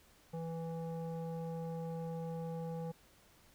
square tone with low-pass filter, 164.81 Hz, E3, in tune, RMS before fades -41 dBFS, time 0.33-2.92 s, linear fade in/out 10 ms, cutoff 670 Hz, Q 3.7, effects pink hiss -65 dBFS RMS until 3.54 s

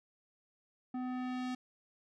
square tone with low-pass filter sweep, 252.6 Hz, B3, 39 cents sharp, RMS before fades -38 dBFS, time 0.94-1.55 s, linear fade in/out 5 ms, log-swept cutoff 960 to 6100 Hz, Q 0.79, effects none

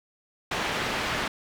white low-pass noise, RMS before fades -29 dBFS, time 0.51-1.28 s, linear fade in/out 5 ms, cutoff 2400 Hz, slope 12 dB/octave, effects none

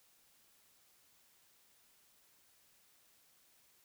silence, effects white hiss -69 dBFS RMS until 3.84 s

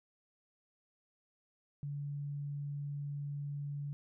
sine tone, 143.6 Hz, D3, 39 cents flat, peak -37 dBFS, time 1.83-3.93 s, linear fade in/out 0 ms, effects none

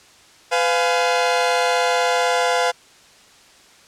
sawtooth chord, F diminished, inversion second, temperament just, 502.9 / 698.5 / 838.1 Hz, Cb5 / F5 / Ab5, +31 / 0 / +16 cents, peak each -16 / -16 / -20 dBFS, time 0.51-2.72 s, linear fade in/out 20 ms, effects white hiss -49 dBFS RMS until 3.87 s + low-pass 7000 Hz 12 dB/octave

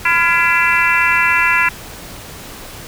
harmonic tone with a mistuned harmonic, 336.4 Hz, E4, 35 cents sharp, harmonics 3 / 4 / 5 / 6 / 7 / 8, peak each -18 / -18 / -18 / -18 / -18 / -18 dBFS, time 0.05-1.69 s, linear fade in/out 5 ms, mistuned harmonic 4, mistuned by +62 cents, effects pink hiss -33 dBFS RMS until 2.87 s

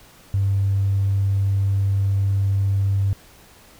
triangle tone, 98.4 Hz, G2, 7 cents sharp, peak -13 dBFS, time 0.34-3.13 s, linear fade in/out 0 ms, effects tanh soft clip ceiling -14 dBFS + pink hiss -49 dBFS RMS until 3.79 s

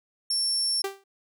35% pulse tone, 5440 Hz, F8, 46 cents flat, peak -21 dBFS, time 0.3-0.82 s, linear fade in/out 5 ms
sawtooth tone with exponential decay, 392 Hz, G4, in tune, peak -21 dBFS, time 0.84-1.04 s, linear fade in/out 5 ms, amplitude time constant 42 ms
effects none

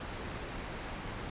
pink low-pass noise, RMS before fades -41 dBFS, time 0-1.3 s, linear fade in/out 5 ms, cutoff 2800 Hz, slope 12 dB/octave, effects resampled to 8000 Hz

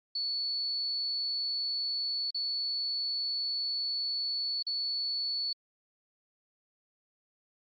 sine tone with dropouts, 4435 Hz, C#8, in tune, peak -30 dBFS, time 0.15-5.53 s, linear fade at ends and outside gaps 5 ms, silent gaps 2.307-2.345 / 4.627-4.666 s, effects Opus 48 kbps

